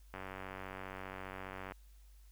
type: click train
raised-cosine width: 0.5 ms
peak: -29 dBFS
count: 151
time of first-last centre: 0.14-1.721 s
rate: 94.9 Hz
effects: added 50 Hz sine -56 dBFS peak until 2.31 s + white hiss -71 dBFS RMS until 2.31 s